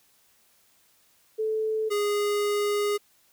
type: tone pair in turn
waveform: sine / square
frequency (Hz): 436.9 / 412.4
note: A4 / G#4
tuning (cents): -12 / -12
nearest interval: minor second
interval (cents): 100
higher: first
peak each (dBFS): -24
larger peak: neither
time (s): 1.38-1.9 / 1.9-2.98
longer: second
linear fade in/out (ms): 20
effects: white hiss -63 dBFS RMS until 3.32 s